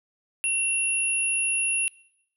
sine tone pair together, 2731 / 10323 Hz, F7 / E9, -39 / -37 cents, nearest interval octave + major seventh, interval 2302 cents, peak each -25 dBFS, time 0.44-1.88 s, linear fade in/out 0 ms, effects noise-tail reverb RT60 0.8 s tail -23 dB re dry

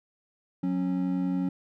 triangle tone pair together, 182.67 / 273.7 Hz, F#3 / C#4, -22 / -22 cents, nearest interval perfect fifth, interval 700 cents, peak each -26 dBFS, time 0.63-1.49 s, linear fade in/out 5 ms, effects none

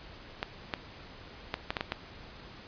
clicks, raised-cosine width 0.3 ms, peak -14 dBFS, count 7, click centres 0.429 / 0.738 / 1.541 / 1.705 / 1.768 / 1.809 / 1.921 s, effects pink hiss -49 dBFS RMS until 2.67 s + resampled to 11025 Hz

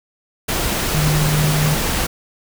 sine tone in noise, 151.6 Hz, D#3, 45 cents flat, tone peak -15 dBFS, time 0.94-1.75 s, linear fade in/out 10 ms, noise pink, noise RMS -20 dBFS, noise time 0.48-2.07 s, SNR +2 dB, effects none

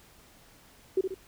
sine tone with echo, 379 Hz, F#4, 42 cents sharp, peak -21 dBFS, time 0.97-1.01 s, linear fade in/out 5 ms, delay 67 ms, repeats 2, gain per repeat -6 dB, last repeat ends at 1.144 s, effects pink hiss -57 dBFS RMS until 1.27 s

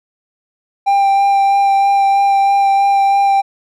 triangle tone with vibrato, 792 Hz, G5, 18 cents sharp, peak -7 dBFS, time 0.86-3.42 s, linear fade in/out 20 ms, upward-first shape sine, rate 3.1 Hz, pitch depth 11 cents each way, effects none

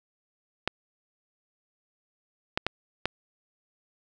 clicks, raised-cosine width 0.3 ms, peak -9 dBFS, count 4, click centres 0.676 / 2.575 / 2.666 / 3.056 s, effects none

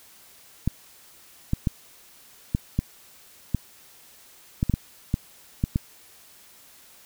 clicks, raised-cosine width 5 ms, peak -9 dBFS, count 12, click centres 0.676 / 1.534 / 1.672 / 2.549 / 2.79 / 3.547 / 4.629 / 4.697 / 4.739 / 5.141 / 5.639 / 5.759 s, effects white hiss -52 dBFS RMS until 7.05 s

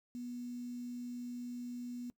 sine tone with quantisation, 243.8 Hz, B3, 22 cents flat, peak -40 dBFS, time 0.15-2.1 s, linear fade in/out 0 ms, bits 10, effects noise-tail reverb RT60 0.1 s tail -20 dB re dry

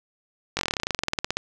slowing click train, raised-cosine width 0.2 ms, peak -7 dBFS, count 22, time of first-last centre 0.57-1.37 s, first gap 20 ms, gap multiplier 1.06, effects none

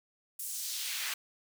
pink noise with high-pass filter sweep, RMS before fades -37 dBFS, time 0.39-1.14 s, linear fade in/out 5 ms, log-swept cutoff 9900 to 1600 Hz, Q 1.2, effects none

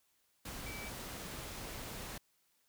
sine tone in noise, 2307 Hz, D7, 31 cents flat, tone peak -47 dBFS, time 0.66-0.89 s, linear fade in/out 5 ms, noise pink, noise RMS -45 dBFS, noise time 0.45-2.18 s, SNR -5 dB, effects white hiss -75 dBFS RMS until 2.68 s

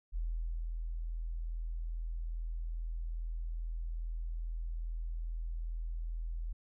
sine tone with ADSR envelope, 41.2 Hz, E1, in tune, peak -32 dBFS, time 0.12-6.53 s, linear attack 39 ms, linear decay 550 ms, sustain -3 dB, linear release 9 ms, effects none

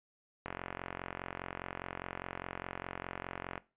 click train, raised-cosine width 0.5 ms, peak -23 dBFS, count 141, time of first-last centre 0.46-3.578 s, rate 44.9 Hz, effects noise-tail reverb RT60 0.3 s tail -19 dB re dry + resampled to 8000 Hz

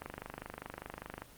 click train, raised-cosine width 0.5 ms, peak -25 dBFS, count 31, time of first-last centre 0.02-1.22 s, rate 25 Hz, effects pink hiss -56 dBFS RMS until 1.37 s + Opus 24 kbps

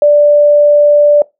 sine tone, 587.3 Hz, D5, in tune, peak -3 dBFS, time 0.02-1.22 s, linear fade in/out 2 ms, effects noise-tail reverb RT60 0.2 s tail -22 dB re dry

